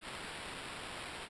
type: noise with sample-and-hold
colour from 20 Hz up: blue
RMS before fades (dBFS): -45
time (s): 0.01-1.29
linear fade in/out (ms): 50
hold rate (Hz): 6300
effects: resampled to 24000 Hz